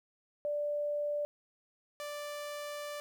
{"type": "tone pair in turn", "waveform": ["sine", "sawtooth"], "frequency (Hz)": [587.3, 587.3], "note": ["D5", "D5"], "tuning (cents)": [0, 0], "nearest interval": "unison", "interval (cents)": 0, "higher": "neither", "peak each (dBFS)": [-31, -35], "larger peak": "first", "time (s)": [[0.45, 1.25], [2, 3]], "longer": "second", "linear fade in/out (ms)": 0, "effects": ["12-bit"]}